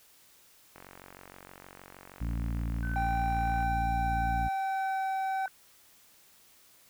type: click train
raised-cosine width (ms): 0.5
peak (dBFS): -32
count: 134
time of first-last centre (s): 0.76-3.626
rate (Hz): 46.4
type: harmonic tone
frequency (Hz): 57.4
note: A#1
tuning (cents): -26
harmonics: 1 / 2 / 3 / 4 / 5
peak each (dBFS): -31 / -37 / -41 / -43 / -45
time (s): 2.2-4.49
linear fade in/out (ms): 20
type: tone with tremolo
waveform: sine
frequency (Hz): 1520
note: F#6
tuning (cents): +46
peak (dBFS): -37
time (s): 2.83-5.48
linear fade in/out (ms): 0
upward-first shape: triangle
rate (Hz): 1.6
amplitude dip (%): 50
type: tone with pitch glide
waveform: triangle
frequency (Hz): 784 to 769.2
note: G5 to G5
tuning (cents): 0 to -33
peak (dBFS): -27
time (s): 2.96-5.46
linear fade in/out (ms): 2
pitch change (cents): -33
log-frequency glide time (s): 3.87-5.01
effects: white hiss -60 dBFS RMS until 6.89 s